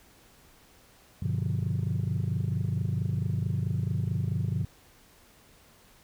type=chord; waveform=sine; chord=G dominant seventh; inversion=none; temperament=just; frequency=98 / 122.5 / 147 / 176.4 Hz; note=G2 / B2 / D3 / F3; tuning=0 / -14 / +2 / +18 cents; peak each=-29 / -29 / -31 / -33 dBFS; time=1.22-4.65 s; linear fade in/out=5 ms; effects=tanh soft clip ceiling -21 dBFS + pink hiss -58 dBFS RMS until 6.03 s